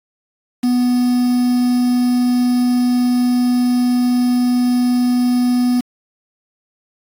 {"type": "tone with quantisation", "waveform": "triangle", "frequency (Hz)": 246.9, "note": "B3", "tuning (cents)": 0, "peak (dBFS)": -10, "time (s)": [0.63, 5.81], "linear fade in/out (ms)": 10, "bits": 5, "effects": ["AAC 48 kbps"]}